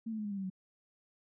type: tone with pitch steps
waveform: sine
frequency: 225.6 / 218.7 / 212 / 205.4 / 199.14 / 193.02 / 187.09 Hz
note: A3 / A3 / G#3 / G#3 / G3 / G3 / F#3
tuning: +44 / -10 / +36 / -19 / +28 / -27 / +19 cents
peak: -35 dBFS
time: 0.06-0.501 s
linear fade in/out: 10 ms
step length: 63 ms
effects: none